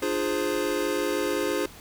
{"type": "chord", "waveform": "square", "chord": "D half-diminished seventh", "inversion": "none", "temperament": "equal with one note detuned", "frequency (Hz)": [299.7, 349.2, 415.3, 523.3], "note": ["D4", "F4", "Ab4", "C5"], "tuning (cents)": [35, 0, 0, 0], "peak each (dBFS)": [-32, -31, -30, -31], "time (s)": [0.02, 1.66], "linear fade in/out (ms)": 5, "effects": ["pink hiss -47 dBFS RMS until 1.8 s"]}